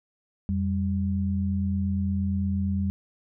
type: tone pair together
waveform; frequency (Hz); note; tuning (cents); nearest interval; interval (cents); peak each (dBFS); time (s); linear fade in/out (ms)
sine; 87.31 / 196; F2 / G3; 0 / 0; octave + major second; 1400; -26; 0.49-2.9; 0
effects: none

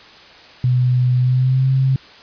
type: tone with pitch glide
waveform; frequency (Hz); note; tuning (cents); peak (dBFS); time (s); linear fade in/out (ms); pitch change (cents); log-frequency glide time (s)
sine; 125.4 to 132.86; B2 to C3; +27 to +27; -12; 0.64-1.96; 2; +100; 1.19-1.7
effects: white hiss -42 dBFS RMS until 2.22 s + resampled to 11025 Hz

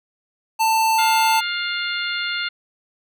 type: tone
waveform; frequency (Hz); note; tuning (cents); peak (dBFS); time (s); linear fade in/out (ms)
square; 889; A5; +18; -16; 0.59-1.41; 20
type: harmonic tone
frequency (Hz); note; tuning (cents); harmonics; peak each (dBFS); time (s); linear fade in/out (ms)
704; F5; +14; 2 / 3 / 4 / 5 / 6; -26 / -28 / -29 / -30 / -31; 0.98-2.49; 10
effects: none

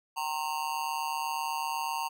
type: tone with amplitude modulation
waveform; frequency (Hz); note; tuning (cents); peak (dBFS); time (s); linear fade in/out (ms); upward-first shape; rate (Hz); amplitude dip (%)
square; 921; A#5; -21; -27; 0.16-2.09; 20; sine; 148; 95
effects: none

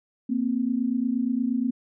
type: tone pair together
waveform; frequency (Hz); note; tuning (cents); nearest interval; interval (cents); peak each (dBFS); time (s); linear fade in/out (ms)
sine; 233.1 / 261.6; A#3 / C4; 0 / 0; major second; 200; -25; 0.29-1.71; 10
effects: none

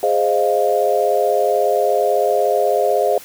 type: chord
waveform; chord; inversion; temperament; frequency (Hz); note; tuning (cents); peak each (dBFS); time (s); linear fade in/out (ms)
sine; F minor seventh; first; equal with one note detuned; 415.3 / 526.3 / 622.3 / 698.5; Ab4 / C5 / Eb5 / F5; 0 / +10 / 0 / 0; -19; 0.03-3.18; 2
effects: white hiss -39 dBFS RMS until 3.24 s

